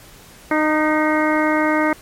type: harmonic tone with a mistuned harmonic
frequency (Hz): 307.4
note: D#4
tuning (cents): -21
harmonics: 1 / 2 / 3 / 4 / 5 / 6 / 7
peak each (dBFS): -18 / -21 / -23 / -24 / -25 / -26 / -26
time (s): 0.51-1.93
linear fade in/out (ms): 2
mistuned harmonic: 6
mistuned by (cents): +41
effects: pink hiss -44 dBFS RMS until 2.01 s + MP3 64 kbps